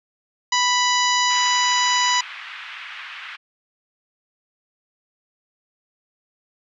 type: harmonic tone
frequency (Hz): 987.8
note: B5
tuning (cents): 0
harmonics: 1 / 2 / 3 / 4 / 5 / 6 / 7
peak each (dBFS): -20 / -23 / -25 / -26 / -27 / -28 / -28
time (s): 0.52-2.21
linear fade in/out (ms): 5
type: band-pass noise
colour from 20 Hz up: white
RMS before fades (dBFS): -36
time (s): 1.29-3.37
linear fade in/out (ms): 20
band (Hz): 1200 to 2800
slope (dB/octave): 24
effects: none